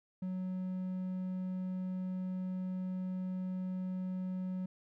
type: tone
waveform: triangle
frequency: 185 Hz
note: F#3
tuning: in tune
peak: -33 dBFS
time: 0.22-4.66 s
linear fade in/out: 5 ms
effects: none